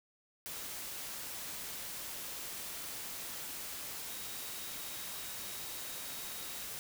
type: tone in noise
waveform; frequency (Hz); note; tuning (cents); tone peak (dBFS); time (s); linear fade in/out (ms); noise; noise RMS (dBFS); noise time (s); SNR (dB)
sine; 3791; A#7; +28; -54; 4.09-6.66; 0; white; -43; 0.46-6.79; -14
effects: none